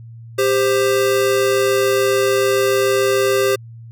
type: tone pair together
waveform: square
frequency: 396.4 / 523.3 Hz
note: G4 / C5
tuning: +19 / 0 cents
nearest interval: perfect fourth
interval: 481 cents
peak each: -16 / -19 dBFS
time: 0.38-3.56 s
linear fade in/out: 10 ms
effects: added 115 Hz sine -34 dBFS peak until 3.91 s